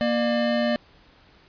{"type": "tone pair together", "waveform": "square", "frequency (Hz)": [235.5, 600.3], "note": ["A#3", "D5"], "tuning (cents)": [18, 38], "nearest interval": "octave + major third", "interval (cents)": 1620, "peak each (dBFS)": -24, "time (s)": [0.01, 0.76], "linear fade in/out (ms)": 0, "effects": ["pink hiss -55 dBFS RMS until 1.48 s", "resampled to 11025 Hz"]}